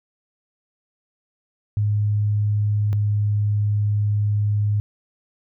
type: tone pair in turn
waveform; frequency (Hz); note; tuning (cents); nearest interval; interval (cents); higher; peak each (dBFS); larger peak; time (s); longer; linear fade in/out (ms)
sine; 104.4 / 104; G#2 / G#2; +10 / +3; unison; 7; first; -17; neither; 1.77-2.93 / 2.93-4.8; second; 0
effects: none